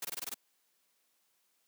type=noise bursts; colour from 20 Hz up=white; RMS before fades=-38 dBFS; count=7; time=0.02-0.343 s; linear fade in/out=5 ms; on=29 ms; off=20 ms; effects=white hiss -75 dBFS RMS until 1.67 s + high-pass 200 Hz 12 dB/octave